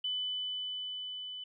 sine tone with level ramp, 3000 Hz, F#7, 23 cents sharp, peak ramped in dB -31 to -40 dBFS, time 0.04-1.44 s, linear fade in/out 5 ms, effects none

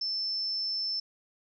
sine tone, 5300 Hz, E8, 9 cents sharp, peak -29 dBFS, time 0.01-1 s, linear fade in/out 5 ms, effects none

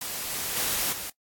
white noise with level steps, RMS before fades -33 / -31 / -27 / -35 dBFS, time 0.01-1.1 s, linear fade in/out 5 ms, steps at 0.3 / 0.56 / 0.92 s, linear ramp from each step 10 ms, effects noise-tail reverb RT60 0.1 s tail -22 dB re dry + AAC 64 kbps

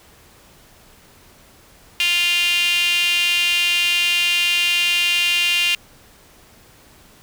sawtooth tone with high-pass filter, 349.2 Hz, F4, in tune, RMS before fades -18 dBFS, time 2-5.75 s, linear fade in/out 0 ms, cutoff 2700 Hz, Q 7.5, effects pink hiss -49 dBFS RMS until 7.22 s

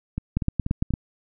two click trains, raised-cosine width 5 ms, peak -9 / -14 dBFS, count 6 / 4, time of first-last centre 0.37-0.938 / 0.18-0.906 s, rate 8.8 / 4.13 Hz, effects none

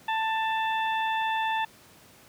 harmonic tone with a mistuned harmonic, 886 Hz, A5, 12 cents sharp, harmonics 1 / 2 / 3 / 4, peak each -26 / -32 / -36 / -38 dBFS, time 0.08-1.65 s, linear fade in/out 5 ms, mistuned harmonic 4, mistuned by -16 cents, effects pink hiss -54 dBFS RMS until 2.28 s + high-pass 100 Hz 12 dB/octave

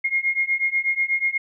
sine beating tone pair, 2138 / 2146.2 Hz, C7 / C7, +37 / +43 cents, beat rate 8.2 Hz, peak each -23 / -22 dBFS, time 0.04-1.38 s, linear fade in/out 10 ms, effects none

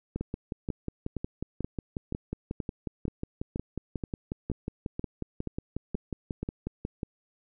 two click trains, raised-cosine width 3 ms, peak -19 / -19 dBFS, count 39 / 14, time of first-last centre 0.16-7.032 / 0.21-6.43 s, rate 5.53 / 2.09 Hz, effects none

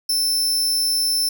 sawtooth tone, 5320 Hz, E8, 15 cents sharp, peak -15 dBFS, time 0.09-1.29 s, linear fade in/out 5 ms, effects none

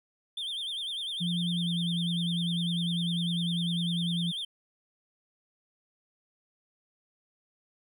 triangle tone with vibrato, 3377 Hz, G#7, 28 cents sharp, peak -31 dBFS, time 0.37-4.45 s, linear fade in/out 5 ms, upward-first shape sine, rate 10 Hz, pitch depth 140 cents each way
sine tone with pitch glide, 173.6 to 171.61 Hz, F3 to F3, -10 to -30 cents, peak -28 dBFS, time 1.2-4.32 s, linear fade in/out 20 ms, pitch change -20 cents, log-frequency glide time 1.56-1.71 s
effects none

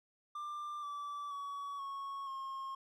triangle tone with pitch steps, 1188 / 1158.9 / 1130.4 / 1102.7 / 1075.6 Hz, D6 / D6 / C#6 / C#6 / C6, +20 / -23 / +34 / -9 / +47 cents, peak -38 dBFS, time 0.35-2.75 s, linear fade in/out 5 ms, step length 480 ms, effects none

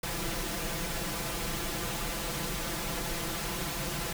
pink noise with comb filter, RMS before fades -34 dBFS, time 0.03-4.13 s, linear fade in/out 5 ms, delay 5.9 ms, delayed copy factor +0.85, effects none

